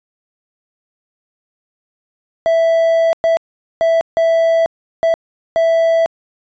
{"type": "tone bursts at uneven times", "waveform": "triangle", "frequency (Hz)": 659.3, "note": "E5", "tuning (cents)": 0, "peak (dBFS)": -8, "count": 6, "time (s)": [[2.46, 3.13], [3.24, 3.37], [3.81, 4.01], [4.17, 4.66], [5.03, 5.14], [5.56, 6.06]], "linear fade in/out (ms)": 0, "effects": ["resampled to 16000 Hz"]}